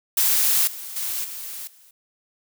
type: noise with level steps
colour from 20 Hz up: blue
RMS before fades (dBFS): -19 / -35 / -27 / -34 / -52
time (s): 0.17-1.91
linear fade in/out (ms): 5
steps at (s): 0.67 / 0.96 / 1.24 / 1.67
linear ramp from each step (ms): 5
effects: none